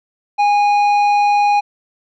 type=tone with tanh clipping; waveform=sine; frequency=822 Hz; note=G#5; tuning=18 cents flat; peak=-12 dBFS; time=0.38-1.61 s; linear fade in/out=20 ms; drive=9 dB; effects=none